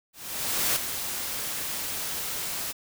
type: noise with ADSR envelope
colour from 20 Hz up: white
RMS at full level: -24 dBFS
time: 0.13-2.73 s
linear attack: 630 ms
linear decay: 11 ms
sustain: -8 dB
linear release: 22 ms
effects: none